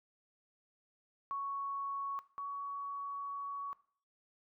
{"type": "tone pair in turn", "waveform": "sine", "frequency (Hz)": [1111, 1123.3], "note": ["C#6", "C#6"], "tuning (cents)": [4, 23], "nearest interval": "unison", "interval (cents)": 19, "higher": "second", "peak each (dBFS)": [-35, -38], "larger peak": "first", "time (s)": [[1.31, 2.19], [2.38, 3.73]], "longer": "second", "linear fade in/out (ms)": 0, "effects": ["noise-tail reverb RT60 0.5 s tail -18 dB re dry"]}